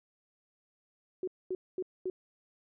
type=tone bursts; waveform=sine; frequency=370 Hz; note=F#4; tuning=in tune; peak=-31 dBFS; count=4; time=1.23-2.1 s; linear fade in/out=2 ms; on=45 ms; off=230 ms; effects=none